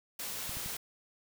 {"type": "noise", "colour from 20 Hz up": "white", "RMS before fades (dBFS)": -39, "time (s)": [0.19, 0.77], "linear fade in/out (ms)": 5}
{"type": "clicks", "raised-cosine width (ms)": 5, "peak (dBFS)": -32, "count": 3, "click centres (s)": [0.494, 0.57, 0.661]}
{"effects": []}